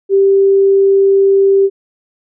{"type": "tone", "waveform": "sine", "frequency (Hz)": 392, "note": "G4", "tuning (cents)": 0, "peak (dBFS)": -6, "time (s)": [0.09, 1.7], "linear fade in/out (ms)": 50, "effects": []}